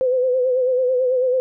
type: tone with vibrato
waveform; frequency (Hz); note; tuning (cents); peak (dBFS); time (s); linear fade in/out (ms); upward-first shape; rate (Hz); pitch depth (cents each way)
sine; 508; B4; +49; -15; 0.01-1.4; 0; sine; 9.1; 53
effects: none